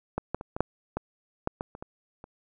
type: clicks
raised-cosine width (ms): 1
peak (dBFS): -14 / -14 / -23 / -19 / -8 / -15 / -12 / -17 / -27 / -24 / -29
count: 11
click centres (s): 0.18 / 0.346 / 0.411 / 0.565 / 0.606 / 0.97 / 1.474 / 1.609 / 1.751 / 1.825 / 2.241
effects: none